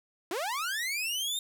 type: linear sweep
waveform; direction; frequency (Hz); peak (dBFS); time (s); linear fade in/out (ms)
sawtooth; up; 311.1 to 3700; -27; 0.31-1.39; 2
effects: none